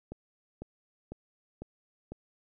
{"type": "click train", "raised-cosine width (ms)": 2, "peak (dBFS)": -27, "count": 5, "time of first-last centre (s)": [0.12, 2.12], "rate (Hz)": 2, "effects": []}